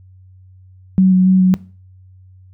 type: tone with pitch steps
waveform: sine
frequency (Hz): 187.8 / 185 / 187.3 / 185.2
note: F#3 / F#3 / F#3 / F#3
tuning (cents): +26 / 0 / +21 / +2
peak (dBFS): -7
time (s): 0.98-1.54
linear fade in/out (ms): 0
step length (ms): 140
effects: noise-tail reverb RT60 0.4 s tail -21 dB re dry + added 93 Hz sine -41 dBFS peak until 2.53 s